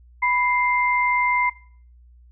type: tone pair together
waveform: sine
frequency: 987.8 / 2093 Hz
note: B5 / C7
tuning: 0 / 0 cents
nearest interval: octave + minor second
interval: 1300 cents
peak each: -20 dBFS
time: 0.22-1.5 s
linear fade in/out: 10 ms
effects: noise-tail reverb RT60 0.5 s tail -21 dB re dry + added 60 Hz sine -47 dBFS peak until 2.31 s